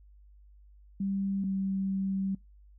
sine tone pair in turn, 195.9 / 193.2 Hz, G3 / G3, -1 / -25 cents, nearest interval unison, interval 24 cents, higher first, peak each -28 dBFS, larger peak neither, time 1-1.44 / 1.44-2.35 s, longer second, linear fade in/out 5 ms, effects noise-tail reverb RT60 0.2 s tail -25 dB re dry + added 50 Hz sine -53 dBFS peak until 2.78 s

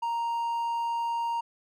triangle tone, 932.3 Hz, A#5, in tune, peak -25 dBFS, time 0.02-1.41 s, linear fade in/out 10 ms, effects none

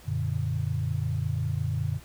sine chord, Gb augmented, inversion none, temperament equal with one note detuned, 92.5 / 118.03 / 146.83 Hz, Gb2 / Bb2 / D3, 0 / +22 / 0 cents, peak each -30 dBFS, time 0.05-2 s, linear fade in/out 50 ms, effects added 60 Hz sine -54 dBFS peak until 2.04 s + pink hiss -52 dBFS RMS until 2.04 s

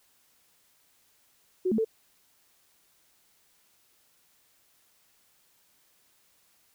sine tone with pitch steps, 369 / 219.5 / 444.4 Hz, F#4 / A3 / A4, -5 / -4 / +17 cents, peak -23 dBFS, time 1.65-1.848 s, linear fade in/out 10 ms, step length 66 ms, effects white hiss -66 dBFS RMS until 6.74 s

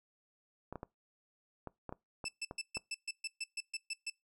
clicks, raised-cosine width 1 ms, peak -28 dBFS, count 9, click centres 0.726 / 0.757 / 0.831 / 1.673 / 1.893 / 1.925 / 2.242 / 2.511 / 2.77 s
20% pulse tone bursts, 2639 Hz, E7, 1 cent sharp, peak -32 dBFS, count 12, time 2.25-4.1 s, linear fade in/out 5 ms, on 35 ms, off 130 ms
effects noise-tail reverb RT60 0.2 s tail -23 dB re dry + low-pass 12000 Hz 12 dB/octave

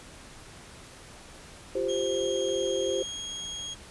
sine chord, F suspended second, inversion none, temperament equal, 349.2 / 392 / 523.3 Hz, F4 / G4 / C5, 0 / 0 / 0 cents, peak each -33 / -30 / -29 dBFS, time 1.75-3.03 s, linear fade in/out 5 ms
30% pulse tone with pitch glide, 3247 to 3275 Hz, G#7 to G#7, -40 to -25 cents, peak -32 dBFS, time 1.88-3.75 s, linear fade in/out 20 ms, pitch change +15 cents, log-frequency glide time 2.81-3.18 s
effects pink hiss -48 dBFS RMS until 3.9 s + resampled to 24000 Hz

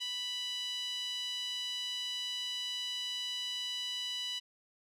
5% pulse tone with band-pass filter, 987.8 Hz, B5, in tune, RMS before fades -38 dBFS, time 0-4.4 s, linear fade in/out 20 ms, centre 3300 Hz, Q 7.4, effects none

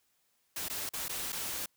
white noise with dropouts, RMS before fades -37 dBFS, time 0.56-1.66 s, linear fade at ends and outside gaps 5 ms, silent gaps 0.685-0.698 / 0.892-0.935 / 1.083-1.093 / 1.322-1.327 s, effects white hiss -74 dBFS RMS until 1.76 s

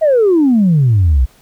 sine exponential sweep, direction down, 659.3 to 58.6 Hz, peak -6 dBFS, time 0.01-1.26 s, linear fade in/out 20 ms, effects tanh soft clip ceiling -4 dBFS + pink hiss -49 dBFS RMS until 1.41 s

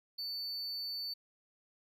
triangle tone, 4500 Hz, C#8, 25 cents sharp, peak -36 dBFS, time 0.18-1.14 s, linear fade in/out 10 ms, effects none

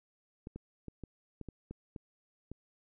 clicks, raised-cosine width 3 ms, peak -30 dBFS, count 9, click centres 0.471 / 0.56 / 0.883 / 1.037 / 1.413 / 1.487 / 1.71 / 1.962 / 2.516 s, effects none

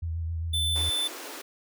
sine tone with vibrato, 82.41 Hz, E2, in tune, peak -28 dBFS, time 0.02-0.9 s, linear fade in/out 10 ms, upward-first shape triangle, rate 7.5 Hz, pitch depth 45 cents each way
square tone, 3524 Hz, A7, 2 cents sharp, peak -26 dBFS, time 0.53-1.08 s, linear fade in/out 10 ms
pink high-pass noise, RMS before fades -40 dBFS, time 0.75-1.42 s, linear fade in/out 10 ms, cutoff 260 Hz, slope 96 dB/octave
effects none

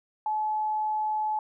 sine tone, 858 Hz, A5, 44 cents flat, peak -25 dBFS, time 0.26-1.39 s, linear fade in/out 2 ms, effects none

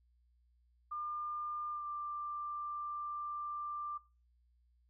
sine tone with pitch glide, 1200 to 1184.2 Hz, D6 to D6, +37 to +14 cents, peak -38 dBFS, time 0.91-3.98 s, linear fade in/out 10 ms, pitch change -23 cents, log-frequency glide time 1.71-1.86 s, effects noise-tail reverb RT60 0.3 s tail -18 dB re dry + added 60 Hz sine -68 dBFS peak until 4.89 s

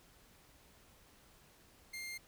sawtooth tone, 2112 Hz, C7, 16 cents sharp, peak -39 dBFS, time 1.93-2.18 s, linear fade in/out 10 ms, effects pink hiss -64 dBFS RMS until 2.27 s

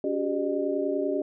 sine tone cluster, 283 / 372.6 / 402.9 / 607 Hz, C#4 / F#4 / G4 / D#5, +36 / +12 / +48 / -43 cents, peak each -30 dBFS, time 0.04-1.22 s, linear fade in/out 2 ms, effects none

